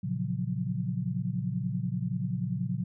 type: chord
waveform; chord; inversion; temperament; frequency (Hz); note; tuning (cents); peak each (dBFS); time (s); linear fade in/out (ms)
sine; Gb major seventh; first; equal; 116.54 / 138.59 / 174.61 / 185; Bb2 / Db3 / F3 / Gb3; 0 / 0 / 0 / 0; -34; 0.03-2.84; 10
effects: none